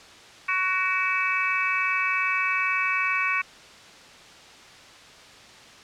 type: harmonic tone with a mistuned harmonic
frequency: 372.6 Hz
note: F#4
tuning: 12 cents sharp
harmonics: 3 / 4 / 5 / 6 / 7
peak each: -28 / -30 / -32 / -26 / -28 dBFS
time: 0.48-3.42 s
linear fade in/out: 10 ms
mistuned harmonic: 6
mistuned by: +35 cents
effects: white hiss -47 dBFS RMS until 5.83 s + low-pass 5000 Hz 12 dB/octave